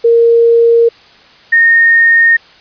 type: tone pair in turn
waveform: sine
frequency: 465 / 1841.8 Hz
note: A#4 / A#6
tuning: -4 / -21 cents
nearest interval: 2 octaves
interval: 2383 cents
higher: second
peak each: -4 dBFS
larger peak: neither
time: 0.04-0.89 / 1.52-2.37 s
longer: neither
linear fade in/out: 10 ms
effects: white hiss -41 dBFS RMS until 2.6 s + resampled to 11025 Hz